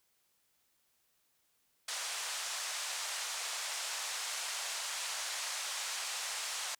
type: band-pass noise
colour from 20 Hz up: white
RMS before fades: -39 dBFS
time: 1.88-6.75 s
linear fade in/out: 5 ms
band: 650 to 8400 Hz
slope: 24 dB/octave
effects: white hiss -75 dBFS RMS until 6.79 s